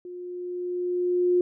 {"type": "tone with level ramp", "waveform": "sine", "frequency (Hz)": 357.1, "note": "F4", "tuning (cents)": 39, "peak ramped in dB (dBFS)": [-36, -17], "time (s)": [0.05, 1.41], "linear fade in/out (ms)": 2, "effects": []}